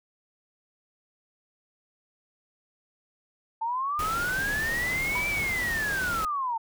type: linear two-way sweep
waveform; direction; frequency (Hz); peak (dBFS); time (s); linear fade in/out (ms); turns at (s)
sine; up then down; 882 to 2349 to 882; -26; 3.61-6.58; 10; 5.28
type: noise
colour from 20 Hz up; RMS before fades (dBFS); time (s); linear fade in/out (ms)
pink; -35; 3.99-6.25; 2
type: tone with exponential decay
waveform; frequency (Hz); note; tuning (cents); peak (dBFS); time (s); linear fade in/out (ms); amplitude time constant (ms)
sine; 987.8; B5; 0; -27; 5.15-5.36; 5; 45
effects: none